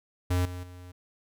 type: tone with level steps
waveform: square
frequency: 90 Hz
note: F#2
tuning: 47 cents flat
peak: -24 / -36 / -44 dBFS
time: 0.3-0.92 s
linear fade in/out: 10 ms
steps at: 0.45 / 0.63 s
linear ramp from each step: 5 ms
effects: none